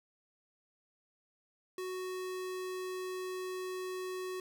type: tone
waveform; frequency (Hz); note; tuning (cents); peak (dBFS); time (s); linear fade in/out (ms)
square; 370; F#4; 0; -38; 1.78-4.4; 2
effects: none